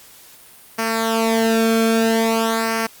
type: tone with flanger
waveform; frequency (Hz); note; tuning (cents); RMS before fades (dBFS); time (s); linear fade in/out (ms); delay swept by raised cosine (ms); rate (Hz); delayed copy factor
sawtooth; 225.4; A3; +42; -18; 0.78-2.87; 10; 0.27 to 1.05; 0.5; -0.75
effects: white hiss -45 dBFS RMS until 3 s + Opus 48 kbps